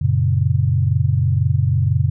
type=chord; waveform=sine; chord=F# major; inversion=none; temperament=equal; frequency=92.5 / 116.54 / 138.59 Hz; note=F#2 / A#2 / C#3; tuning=0 / 0 / 0 cents; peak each=-18 dBFS; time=0.01-2.1 s; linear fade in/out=10 ms; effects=none